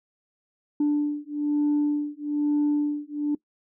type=beating tone pair; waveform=sine; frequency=293.7 / 294.8 Hz; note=D4 / D4; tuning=0 / +7 cents; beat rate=1.1 Hz; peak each=-23 dBFS; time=0.8-3.35 s; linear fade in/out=5 ms; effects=noise-tail reverb RT60 0.1 s tail -21 dB re dry + tanh soft clip ceiling -17 dBFS